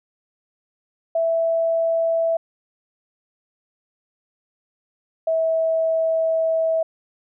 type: tone pair in turn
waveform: sine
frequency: 660 / 649 Hz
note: E5 / E5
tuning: +2 / -27 cents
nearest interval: unison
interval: 29 cents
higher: first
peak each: -17 dBFS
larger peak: neither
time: 1.15-2.37 / 5.27-6.83 s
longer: second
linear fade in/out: 5 ms
effects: none